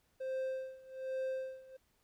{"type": "tone with tremolo", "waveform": "triangle", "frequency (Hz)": 524, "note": "C5", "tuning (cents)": 2, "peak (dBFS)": -32, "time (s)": [0.2, 1.77], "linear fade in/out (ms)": 10, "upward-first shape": "sine", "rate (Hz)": 1.2, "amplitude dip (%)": 90, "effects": ["pink hiss -75 dBFS RMS until 2.03 s"]}